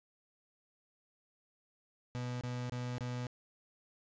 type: tone bursts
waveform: 35% pulse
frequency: 123.47 Hz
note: B2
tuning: in tune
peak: -35 dBFS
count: 4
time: 2.15-3.268 s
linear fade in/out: 0 ms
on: 260 ms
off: 26 ms
effects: resampled to 16000 Hz + 12-bit